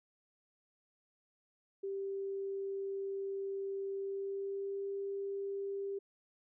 sine tone with pitch glide, 392 to 395.9 Hz, G4 to G4, 0 to +17 cents, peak -36 dBFS, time 1.83-5.99 s, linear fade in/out 10 ms, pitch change +17 cents, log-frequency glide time 3.95-4.87 s, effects none

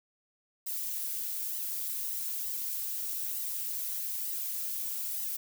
violet noise with flanger, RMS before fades -35 dBFS, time 0.66-5.37 s, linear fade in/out 10 ms, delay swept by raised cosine 0.99 to 6.29 ms, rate 1.1 Hz, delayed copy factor +0.75, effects none

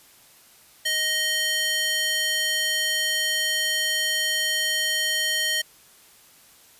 square tone with high-pass filter, 624 Hz, D#5, 5 cents sharp, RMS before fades -24 dBFS, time 0.85-5.62 s, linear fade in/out 10 ms, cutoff 2400 Hz, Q 1.5, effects white hiss -53 dBFS RMS until 6.79 s + resampled to 32000 Hz

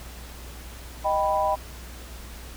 sine chord, Eb augmented, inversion none, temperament equal, 622.3 / 784 / 987.8 Hz, Eb5 / G5 / B5, 0 / 0 / 0 cents, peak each -25 dBFS, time 1.04-1.56 s, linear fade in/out 20 ms, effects added 60 Hz sine -40 dBFS peak until 2.56 s + pink hiss -44 dBFS RMS until 2.56 s

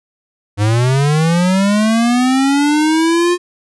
square linear sweep, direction up, 100 to 357.4 Hz, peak -11 dBFS, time 0.57-3.38 s, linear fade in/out 50 ms, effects resampled to 24000 Hz

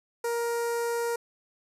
sawtooth tone with notch filter, 469.4 Hz, A#4, 12 cents sharp, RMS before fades -29 dBFS, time 0.24-1.16 s, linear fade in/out 5 ms, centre 3200 Hz, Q 0.72, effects resampled to 32000 Hz

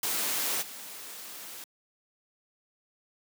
white noise with level steps, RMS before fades -30 / -43 dBFS, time 0.03-1.64 s, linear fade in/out 2 ms, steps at 0.61 s, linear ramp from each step 20 ms, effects high-pass 200 Hz 12 dB/octave

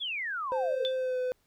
sine exponential sweep, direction down, 3520 to 432.8 Hz, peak -31 dBFS, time 0-0.85 s, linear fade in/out 20 ms
triangle tone with pitch glide, 520 to 505.2 Hz, C5 to B4, -11 to +39 cents, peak -26 dBFS, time 0.52-1.32 s, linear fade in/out 0 ms, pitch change -50 cents, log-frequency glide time 0.93-1.19 s
sine tone with exponential decay, 3520 Hz, A7, in tune, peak -26 dBFS, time 0.85-0.97 s, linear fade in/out 0 ms, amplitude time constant 26 ms
effects pink hiss -71 dBFS RMS until 1.46 s

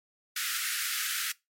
pink high-pass noise, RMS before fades -32 dBFS, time 0.36-1.32 s, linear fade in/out 5 ms, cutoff 1300 Hz, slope 96 dB/octave, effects noise-tail reverb RT60 0.2 s tail -21 dB re dry + MP3 64 kbps

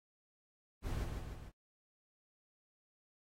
brown noise with echo, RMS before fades -38 dBFS, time 0.82-1.07 s, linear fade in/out 50 ms, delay 150 ms, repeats 3, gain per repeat -4 dB, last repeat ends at 1.52 s, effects AAC 48 kbps

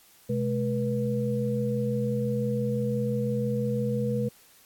sine tone cluster, 126.2 / 212.1 / 484.6 Hz, B2 / G#3 / B4, +38 / +37 / -33 cents, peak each -29 dBFS, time 0.29-4.29 s, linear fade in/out 10 ms, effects white hiss -57 dBFS RMS until 4.65 s + AAC 64 kbps

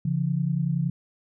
sine tone pair together, 140 / 170.59 Hz, C#3 / F3, +18 / -40 cents, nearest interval minor third, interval 342 cents, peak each -25 dBFS, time 0.05-0.9 s, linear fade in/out 5 ms, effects none

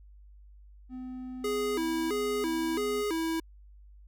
triangle tone with pitch glide, 254.8 to 253.2 Hz, C4 to B3, -46 to +43 cents, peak -35 dBFS, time 0.89-3.04 s, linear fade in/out 50 ms, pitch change -11 cents, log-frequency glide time 1.49-1.73 s
square tone with vibrato, 367.9 Hz, F#4, 10 cents flat, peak -29 dBFS, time 1.44-3.4 s, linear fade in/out 5 ms, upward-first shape square, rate 1.5 Hz, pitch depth 210 cents each way
effects added 50 Hz sine -50 dBFS peak until 4.07 s

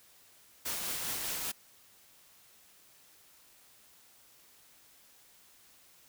white noise with tremolo, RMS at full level -35 dBFS, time 0.65-1.52 s, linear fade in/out 10 ms, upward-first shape triangle, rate 5 Hz, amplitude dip 30%, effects white hiss -61 dBFS RMS until 6.08 s

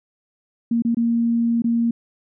sine tone with dropouts, 233 Hz, A#3, 1 cent flat, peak -16 dBFS, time 0.71-1.91 s, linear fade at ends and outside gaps 5 ms, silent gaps 0.822-0.849 / 0.947-0.969 / 1.621-1.642 s, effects none

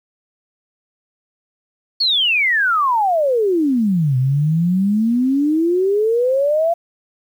sine exponential two-way sweep, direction down then up, 4476 to 125.7 to 691 Hz, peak -13 dBFS, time 2-6.74 s, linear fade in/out 10 ms, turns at 4.17 s, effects 8-bit

